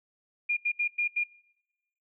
sine tone bursts at uneven times, 2417 Hz, D7, 49 cents sharp, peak -24 dBFS, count 5, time 0.49-0.57 / 0.65-0.72 / 0.79-0.88 / 0.98-1.08 / 1.16-1.24 s, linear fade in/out 10 ms, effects noise-tail reverb RT60 1.0 s tail -25 dB re dry

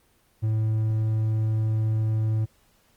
triangle tone, 109.5 Hz, A2, 8 cents flat, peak -19 dBFS, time 0.42-2.46 s, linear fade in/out 20 ms, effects pink hiss -63 dBFS RMS until 2.96 s + Opus 24 kbps

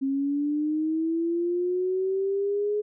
sine linear sweep, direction up, 267.8 to 421 Hz, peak -23 dBFS, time 0.01-2.82 s, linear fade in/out 20 ms, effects none

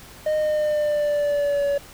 triangle tone with pitch glide, 615 to 567.2 Hz, D#5 to C#5, -20 to +40 cents, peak -17 dBFS, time 0.26-1.78 s, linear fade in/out 5 ms, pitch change -140 cents, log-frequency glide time 0.37-1.67 s, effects pink hiss -44 dBFS RMS until 1.93 s

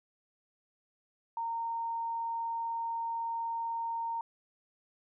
sine tone, 921 Hz, A#5, 21 cents flat, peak -32 dBFS, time 1.37-4.21 s, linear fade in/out 2 ms, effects none

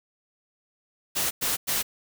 white noise bursts, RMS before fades -26 dBFS, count 3, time 1.15-1.83 s, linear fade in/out 20 ms, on 160 ms, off 100 ms, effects none

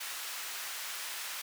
pink high-pass noise, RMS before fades -40 dBFS, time 0-1.42 s, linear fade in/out 10 ms, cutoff 1400 Hz, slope 12 dB/octave, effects none

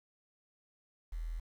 sine tone with quantisation, 41.1 Hz, E1, 4 cents flat, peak -36 dBFS, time 1.12-1.4 s, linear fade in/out 10 ms, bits 10, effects none

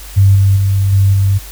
sine tone with level steps, 98 Hz, G2, in tune, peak -4 / -6 / -9 / -6 / -8 dBFS, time 0.16-1.39 s, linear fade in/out 20 ms, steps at 0.35 / 0.56 / 0.92 / 1.13 s, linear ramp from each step 10 ms, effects added 50 Hz sine -30 dBFS peak until 1.51 s + white hiss -34 dBFS RMS until 1.51 s

